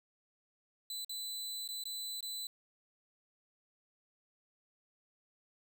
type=tone with dropouts; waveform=sawtooth; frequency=4000 Hz; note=B7; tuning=21 cents sharp; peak=-36 dBFS; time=0.9-2.47 s; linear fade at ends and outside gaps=2 ms; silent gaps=1.047-1.094 / 1.677-1.688 / 1.838-1.854 / 2.207-2.227 s; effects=none